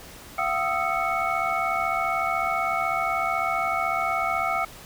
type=tone cluster; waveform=sine; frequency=683 / 757 / 1249 / 1325 / 2214 Hz; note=F5 / F#5 / D#6 / E6 / C#7; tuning=-39 / +39 / +6 / +9 / -3 cents; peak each=-29 dBFS; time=0.38-4.65 s; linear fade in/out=5 ms; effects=pink hiss -44 dBFS RMS until 4.85 s